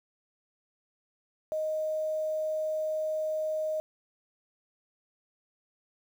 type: tone with quantisation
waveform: sine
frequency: 623 Hz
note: D#5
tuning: 2 cents sharp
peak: -28 dBFS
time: 1.52-3.8 s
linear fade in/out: 0 ms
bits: 9
effects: none